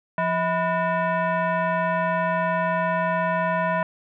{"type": "tone with frequency modulation", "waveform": "sine", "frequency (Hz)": 174.61, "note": "F3", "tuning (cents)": 0, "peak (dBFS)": -20, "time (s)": [0.18, 3.83], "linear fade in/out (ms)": 2, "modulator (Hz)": 817, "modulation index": 1.7, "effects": []}